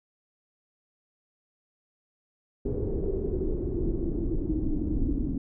brown noise with low-pass filter sweep, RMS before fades -28 dBFS, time 2.65-5.38 s, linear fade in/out 5 ms, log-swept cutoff 420 to 280 Hz, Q 6.7, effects none

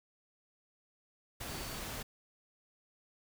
sine tone in noise, 4527 Hz, C#8, 36 cents sharp, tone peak -52 dBFS, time 1.48-1.79 s, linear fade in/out 10 ms, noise pink, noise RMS -42 dBFS, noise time 1.4-2.03 s, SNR -13 dB, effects none

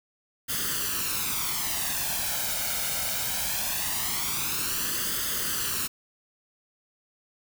white noise with flanger, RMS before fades -29 dBFS, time 0.48-5.88 s, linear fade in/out 20 ms, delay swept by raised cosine 0.62 to 1.36 ms, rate 0.21 Hz, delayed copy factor +0.65, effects none

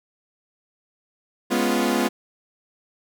sawtooth chord, C# dominant seventh, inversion second, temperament equal, 207.7 / 246.9 / 277.2 / 349.2 Hz, G#3 / B3 / C#4 / E#4, 0 / 0 / 0 / 0 cents, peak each -22 / -19 / -24 / -21 dBFS, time 1.5-2.09 s, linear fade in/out 20 ms, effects none

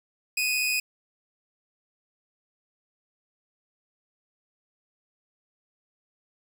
sawtooth tone pair together, 2489 / 2625 Hz, D#7 / E7, 0 / -8 cents, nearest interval minor second, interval 92 cents, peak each -21 / -29 dBFS, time 0.37-0.8 s, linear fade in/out 5 ms, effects none

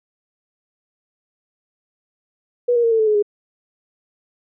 sine tone with pitch steps, 486.3 / 473.3 / 460.6 / 448.3 / 436.3 / 424.6 / 413.2 Hz, B4 / A#4 / A#4 / A4 / A4 / G#4 / G#4, -27 / +26 / -21 / +32 / -15 / +38 / -9 cents, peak -13 dBFS, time 2.68-3.226 s, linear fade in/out 10 ms, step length 78 ms, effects none

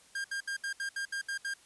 45% pulse tone bursts, 1605 Hz, G6, 40 cents sharp, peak -33 dBFS, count 9, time 0.15-1.539 s, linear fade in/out 5 ms, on 93 ms, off 69 ms, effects white hiss -60 dBFS RMS until 1.65 s + resampled to 24000 Hz

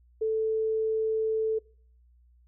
sine tone, 440 Hz, A4, in tune, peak -24 dBFS, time 0.21-1.59 s, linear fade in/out 10 ms, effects noise-tail reverb RT60 0.5 s tail -24 dB re dry + added 60 Hz sine -57 dBFS peak until 2.47 s

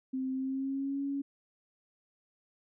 sine tone with pitch glide, 261.6 to 278.8 Hz, C4 to C#4, 0 to +10 cents, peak -31 dBFS, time 0.13-1.22 s, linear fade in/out 10 ms, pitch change +110 cents, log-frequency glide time 0.32-1.02 s, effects none

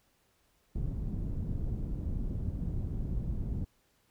pink low-pass noise, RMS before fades -34 dBFS, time 0.75-3.65 s, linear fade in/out 10 ms, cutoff 170 Hz, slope 12 dB/octave, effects pink hiss -71 dBFS RMS until 4.1 s

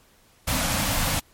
pink band-stop noise, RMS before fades -24 dBFS, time 0.47-1.2 s, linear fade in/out 10 ms, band 310 to 490 Hz, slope 96 dB/octave, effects pink hiss -58 dBFS RMS until 1.33 s + MP3 64 kbps

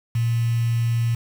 sine tone with quantisation, 116.54 Hz, A#2, in tune, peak -18 dBFS, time 0.15-1.15 s, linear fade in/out 5 ms, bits 6, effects none

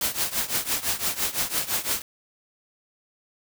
white noise with tremolo, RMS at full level -23 dBFS, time 0.01-2.02 s, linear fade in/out 2 ms, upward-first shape triangle, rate 5.9 Hz, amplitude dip 90%, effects none

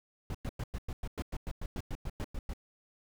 brown noise bursts, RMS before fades -36 dBFS, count 16, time 0.3-2.536 s, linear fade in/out 2 ms, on 46 ms, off 100 ms, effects none

